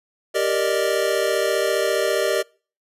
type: chord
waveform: square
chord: Eb major seventh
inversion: first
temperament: equal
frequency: 392 / 466.2 / 587.3 / 622.3 Hz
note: G4 / Bb4 / D5 / Eb5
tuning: 0 / 0 / 0 / 0 cents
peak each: -25 dBFS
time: 0.34-2.43 s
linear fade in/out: 20 ms
effects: noise-tail reverb RT60 0.4 s tail -26 dB re dry + resampled to 32000 Hz